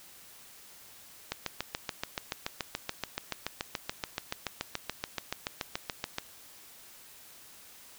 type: click train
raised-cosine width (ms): 0.2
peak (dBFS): -14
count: 35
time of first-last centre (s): 1.32-6.184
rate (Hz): 6.99
effects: white hiss -53 dBFS RMS until 7.98 s